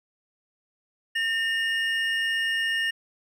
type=tone pair together; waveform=triangle; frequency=1817 / 2854 Hz; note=A#6 / F7; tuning=-45 / +37 cents; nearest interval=minor sixth; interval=782 cents; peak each=-23 / -27 dBFS; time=1.15-2.91 s; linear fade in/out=10 ms; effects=none

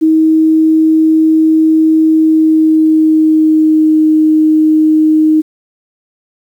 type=tone with pitch glide; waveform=sine; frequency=317.1 to 311.5 Hz; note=D#4 to D#4; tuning=+33 to +2 cents; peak=-5 dBFS; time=0.01-5.42 s; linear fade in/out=20 ms; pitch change=-31 cents; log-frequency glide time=2.06-4.06 s; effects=7-bit

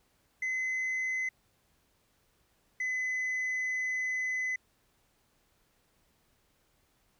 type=tone pair in turn; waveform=sine; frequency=2039 / 2020 Hz; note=C7 / B6; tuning=-45 / +39 cents; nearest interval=unison; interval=16 cents; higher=first; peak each=-27 dBFS; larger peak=neither; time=0.42-1.29 / 2.8-4.56 s; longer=second; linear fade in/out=5 ms; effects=tanh soft clip ceiling -29 dBFS + pink hiss -71 dBFS RMS until 7.19 s

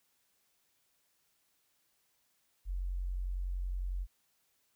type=tone; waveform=sine; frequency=45.43 Hz; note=F#1; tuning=31 cents flat; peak=-33 dBFS; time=2.65-4.07 s; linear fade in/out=50 ms; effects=white hiss -75 dBFS RMS until 4.75 s

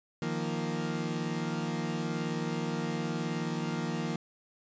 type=chord; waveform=30% pulse; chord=Eb suspended second; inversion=none; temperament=equal; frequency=155.56 / 174.61 / 233.1 Hz; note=Eb3 / F3 / Bb3; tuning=0 / 0 / 0 cents; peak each=-33 dBFS; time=0.22-4.16 s; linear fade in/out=2 ms; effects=resampled to 16000 Hz

